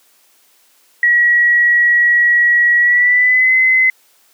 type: tone with pitch glide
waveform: sine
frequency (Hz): 1917 to 2043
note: A#6 to C7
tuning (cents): +48 to -42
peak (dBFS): -8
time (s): 1.03-3.9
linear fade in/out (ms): 2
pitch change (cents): +110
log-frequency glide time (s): 2.78-3.54
effects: white hiss -53 dBFS RMS until 4.33 s + high-pass 300 Hz 12 dB/octave